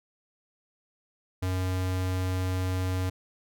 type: tone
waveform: square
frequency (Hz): 92.5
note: F#2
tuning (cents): 0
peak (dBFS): -27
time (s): 1.42-3.1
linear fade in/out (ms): 10
effects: none